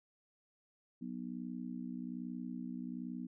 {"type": "harmonic tone", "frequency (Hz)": 61.2, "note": "B1", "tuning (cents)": -15, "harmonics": [3, 4, 5], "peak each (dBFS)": [-45, -42, -49], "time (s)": [1.01, 3.27], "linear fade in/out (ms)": 10, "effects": []}